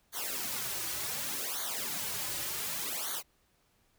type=noise with flanger; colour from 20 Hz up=white; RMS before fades=-36 dBFS; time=0.12-3.23 s; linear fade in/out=50 ms; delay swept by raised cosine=0.38 to 4.48 ms; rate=0.67 Hz; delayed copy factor=-1; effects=pink hiss -71 dBFS RMS until 3.98 s